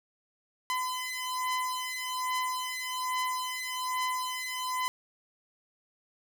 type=beating tone pair; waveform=sawtooth; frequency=1014 / 1015.2 Hz; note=B5 / B5; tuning=+45 / +47 cents; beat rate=1.2 Hz; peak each=-30 dBFS; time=0.7-4.88 s; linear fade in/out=0 ms; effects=none